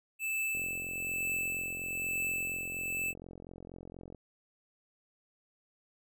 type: tone with tremolo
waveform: square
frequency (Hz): 2632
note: E7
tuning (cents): -3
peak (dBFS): -31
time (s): 0.19-3.14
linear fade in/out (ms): 50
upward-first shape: triangle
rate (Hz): 1.1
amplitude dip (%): 55
type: click train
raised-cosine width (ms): 2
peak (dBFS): -34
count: 160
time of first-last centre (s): 0.55-4.147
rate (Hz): 44.2
effects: none